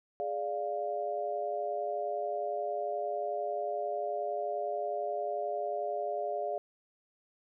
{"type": "chord", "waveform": "sine", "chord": "D diminished", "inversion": "second", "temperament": "equal", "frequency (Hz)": [415.3, 587.3, 698.5], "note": ["Ab4", "D5", "F5"], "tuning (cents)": [0, 0, 0], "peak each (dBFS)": [-38, -35, -35], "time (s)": [0.2, 6.58], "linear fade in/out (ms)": 0, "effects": []}